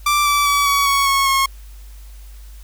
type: tone with pitch steps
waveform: sawtooth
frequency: 1174.7 / 1159.2 / 1143.9 / 1128.8 / 1113.9 / 1099.2 / 1084.7 Hz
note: D6 / D6 / D6 / C#6 / C#6 / C#6 / C#6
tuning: 0 / -23 / -46 / +31 / +8 / -15 / -38 cents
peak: -10 dBFS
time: 0.06-1.46 s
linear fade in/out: 5 ms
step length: 200 ms
effects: added 50 Hz sine -35 dBFS peak until 2.63 s + white hiss -50 dBFS RMS until 2.63 s